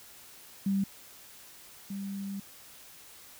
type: tone pair in turn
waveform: sine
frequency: 196 / 197.59 Hz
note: G3 / G3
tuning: 0 / +14 cents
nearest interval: unison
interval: 14 cents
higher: second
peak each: -25 / -34 dBFS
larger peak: first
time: 0.66-0.84 / 1.9-2.4 s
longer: second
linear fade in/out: 5 ms
effects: white hiss -52 dBFS RMS until 3.39 s